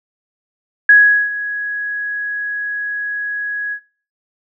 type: tone with ADSR envelope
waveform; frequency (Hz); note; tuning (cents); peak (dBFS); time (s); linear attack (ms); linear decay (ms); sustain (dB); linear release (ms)
sine; 1668; G#6; +7; -3; 0.89-3.8; 4; 400; -16; 76
effects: noise-tail reverb RT60 0.4 s tail -20 dB re dry